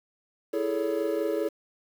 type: chord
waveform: triangle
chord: A major seventh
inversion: second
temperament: equal with one note detuned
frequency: 329.6 / 415.3 / 440 / 563.7 Hz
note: E4 / G#4 / A4 / C#5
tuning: 0 / 0 / 0 / +29 cents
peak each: -29 dBFS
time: 0.53-1.49 s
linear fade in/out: 10 ms
effects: 8-bit